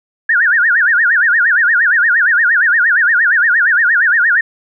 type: tone with vibrato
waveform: sine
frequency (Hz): 1624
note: G#6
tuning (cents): -39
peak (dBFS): -8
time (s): 0.29-4.41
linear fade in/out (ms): 5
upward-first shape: sine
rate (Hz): 8.6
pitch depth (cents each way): 250
effects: none